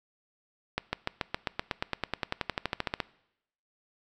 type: accelerating click train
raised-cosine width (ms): 0.3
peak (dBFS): -12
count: 23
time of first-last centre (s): 0.78-3.002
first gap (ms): 150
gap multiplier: 0.96
effects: noise-tail reverb RT60 0.8 s tail -21 dB re dry